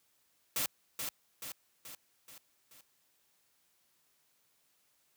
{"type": "noise with echo", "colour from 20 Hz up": "white", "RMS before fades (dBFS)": -33, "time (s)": [0.56, 0.66], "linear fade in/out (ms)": 2, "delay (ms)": 430, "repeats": 5, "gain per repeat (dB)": -5, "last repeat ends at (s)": 2.81, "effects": ["white hiss -73 dBFS RMS until 5.16 s", "high-pass 60 Hz 12 dB/octave"]}